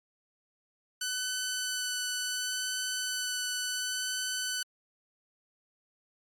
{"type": "tone with vibrato", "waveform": "10% pulse", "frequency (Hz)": 1500, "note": "F#6", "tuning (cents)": 23, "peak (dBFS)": -22, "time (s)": [1.01, 4.63], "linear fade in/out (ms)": 5, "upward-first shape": "sine", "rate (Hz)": 0.7, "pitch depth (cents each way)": 10, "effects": ["MP3 64 kbps"]}